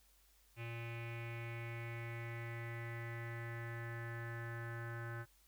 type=tone with low-pass filter sweep; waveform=square; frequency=116.54 Hz; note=A#2; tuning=in tune; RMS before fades=-45 dBFS; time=0.56-5.26 s; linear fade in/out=50 ms; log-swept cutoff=2500 to 1600 Hz; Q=6.6; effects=added 50 Hz sine -70 dBFS peak until 5.47 s + white hiss -71 dBFS RMS until 5.47 s